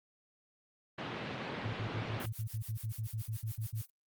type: band-pass noise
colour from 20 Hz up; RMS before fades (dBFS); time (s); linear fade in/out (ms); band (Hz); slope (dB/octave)
pink; -40; 0.98-2.26; 5; 120 to 3600; 24
type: tone bursts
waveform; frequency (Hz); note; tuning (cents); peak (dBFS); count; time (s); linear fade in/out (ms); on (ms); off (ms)
sine; 110; A2; 0; -34; 15; 1.64-3.819; 10; 93; 56
type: noise with tremolo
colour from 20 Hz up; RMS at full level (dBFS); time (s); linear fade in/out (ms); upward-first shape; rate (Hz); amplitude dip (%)
blue; -46; 2.2-3.9; 2; sine; 7; 100
effects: Opus 24 kbps